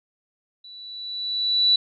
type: tone with level ramp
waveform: sine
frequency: 3951 Hz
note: B7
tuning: in tune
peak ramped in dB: -41 to -13 dBFS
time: 0.64-1.76 s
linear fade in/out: 5 ms
effects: none